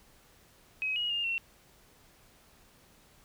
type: tone with pitch steps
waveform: sine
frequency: 2541 / 2893 / 2819 / 2719 Hz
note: D#7 / F#7 / F7 / F7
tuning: +36 / -40 / +16 / -47 cents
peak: -29 dBFS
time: 0.82-1.38 s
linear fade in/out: 0 ms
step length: 140 ms
effects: pink hiss -61 dBFS RMS until 3.24 s